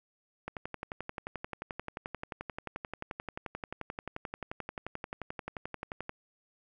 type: click train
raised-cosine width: 0.5 ms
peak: -22 dBFS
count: 65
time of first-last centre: 0.48-6.094 s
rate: 11.4 Hz
effects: none